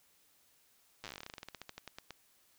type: slowing click train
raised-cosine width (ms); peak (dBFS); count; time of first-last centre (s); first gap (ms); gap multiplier
0.2; -27; 26; 1.04-2.107; 8; 1.12
effects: white hiss -69 dBFS RMS until 2.58 s